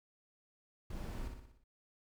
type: noise with echo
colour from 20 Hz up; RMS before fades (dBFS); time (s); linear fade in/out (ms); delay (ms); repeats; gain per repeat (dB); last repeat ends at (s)
brown; -41; 0.9-1.28; 5; 60; 6; -5; 1.64
effects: none